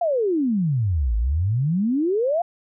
sine exponential two-way sweep, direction down then up, 719 to 51.91 to 719 Hz, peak -18 dBFS, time 0.01-2.42 s, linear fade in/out 5 ms, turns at 1.16 s, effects none

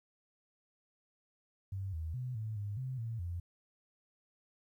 sine tone with pitch steps, 96.7 / 80.2 / 126 / 109.3 / 102.5 / 129.8 / 114.2 / 86.8 Hz, G2 / E2 / B2 / A2 / G#2 / C3 / A#2 / F2, -23 / -47 / +35 / -11 / -22 / -13 / -35 / -10 cents, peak -36 dBFS, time 1.72-3.4 s, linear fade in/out 5 ms, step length 210 ms, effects 12-bit

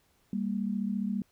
sine tone pair together, 198.38 / 233.1 Hz, G3 / A#3, +21 / 0 cents, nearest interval minor third, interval 279 cents, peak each -30 / -33 dBFS, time 0.33-1.22 s, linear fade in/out 2 ms, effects pink hiss -69 dBFS RMS until 1.31 s

